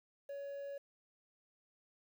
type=tone with quantisation; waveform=triangle; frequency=561 Hz; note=C#5; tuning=21 cents sharp; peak=-40 dBFS; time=0.29-0.78 s; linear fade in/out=5 ms; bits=11; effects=none